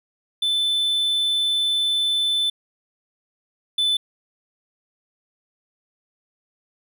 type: tone pair in turn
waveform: triangle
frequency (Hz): 3520 / 3507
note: A7 / A7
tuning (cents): 0 / -6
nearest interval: unison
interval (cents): 6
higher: first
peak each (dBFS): -17 / -16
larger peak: second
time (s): 0.42-2.5 / 3.78-3.97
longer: first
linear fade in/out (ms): 5
effects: none